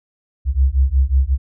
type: beating tone pair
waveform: sine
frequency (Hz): 64.2 / 69.7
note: C2 / C#2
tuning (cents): -32 / +10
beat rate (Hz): 5.5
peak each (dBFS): -15 / -15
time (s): 0.45-1.38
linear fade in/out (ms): 50
effects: none